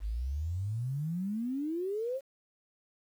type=exponential sweep; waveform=sine; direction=up; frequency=49 to 554.4 Hz; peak=-31 dBFS; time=0-2.21 s; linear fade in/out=50 ms; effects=10-bit